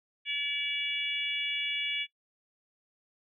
harmonic tone with a mistuned harmonic, 573 Hz, D5, 43 cents flat, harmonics 3 / 4 / 5 / 6, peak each -43 / -33 / -34 / -37 dBFS, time 0.25-2.07 s, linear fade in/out 50 ms, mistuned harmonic 6, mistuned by -16 cents, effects noise-tail reverb RT60 0.1 s tail -18 dB re dry

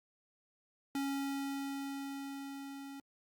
square tone with level ramp, 276.4 Hz, C#4, 5 cents flat, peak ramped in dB -34 to -46 dBFS, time 0.95-3 s, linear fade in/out 2 ms, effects Opus 48 kbps

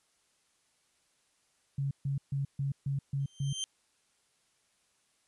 sine tone bursts, 138.59 Hz, C#3, in tune, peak -29 dBFS, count 7, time 1.78-3.53 s, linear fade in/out 5 ms, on 130 ms, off 140 ms
25% pulse tone with exponential growth, 3136 Hz, G7, in tune, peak -27 dBFS, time 3.2-3.64 s, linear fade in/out 0 ms, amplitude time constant 94 ms
effects white hiss -72 dBFS RMS until 5.27 s + resampled to 24000 Hz

